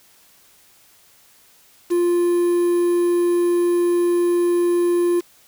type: tone with quantisation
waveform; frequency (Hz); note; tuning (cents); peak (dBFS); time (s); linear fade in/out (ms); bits
triangle; 349.2; F4; 0; -13; 1.9-5.21; 20; 6
effects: white hiss -53 dBFS RMS until 5.47 s